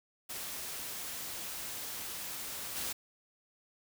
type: noise with level steps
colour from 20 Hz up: white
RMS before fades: -41 / -37 dBFS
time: 0.29-2.93 s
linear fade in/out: 10 ms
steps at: 2.75 s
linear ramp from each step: 20 ms
effects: none